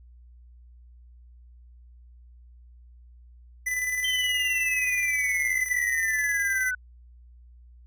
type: tone with tremolo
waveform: square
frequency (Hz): 2000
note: B6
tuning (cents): +21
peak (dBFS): -25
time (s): 3.66-6.71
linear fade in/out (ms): 10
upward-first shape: square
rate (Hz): 19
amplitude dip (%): 35
type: exponential sweep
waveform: sine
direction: down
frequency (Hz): 3126 to 1489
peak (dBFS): -26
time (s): 4.04-6.75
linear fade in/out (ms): 5
effects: added 60 Hz sine -48 dBFS peak until 7.86 s